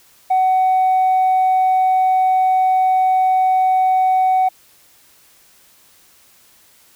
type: tone with tanh clipping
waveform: triangle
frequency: 750 Hz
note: F#5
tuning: 23 cents sharp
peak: -12 dBFS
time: 0.3-4.49 s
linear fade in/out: 10 ms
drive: 6 dB
effects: white hiss -51 dBFS RMS until 6.95 s